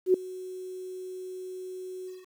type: tone with ADSR envelope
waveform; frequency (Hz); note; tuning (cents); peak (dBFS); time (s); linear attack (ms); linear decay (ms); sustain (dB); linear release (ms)
sine; 370; F#4; 0; -15; 0.06-2.27; 81; 3; -21; 200
effects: 9-bit